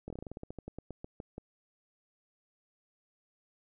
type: slowing click train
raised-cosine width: 2 ms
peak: -28 dBFS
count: 18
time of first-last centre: 0.08-1.381 s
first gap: 22 ms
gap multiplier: 1.14
effects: none